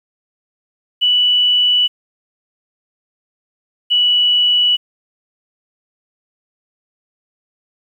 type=tone pair in turn; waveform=sine; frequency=2960 / 2947 Hz; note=F#7 / F#7; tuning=0 / -8 cents; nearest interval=unison; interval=8 cents; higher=first; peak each=-10 dBFS; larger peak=neither; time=1.01-1.88 / 3.9-4.77 s; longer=neither; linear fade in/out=20 ms; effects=8-bit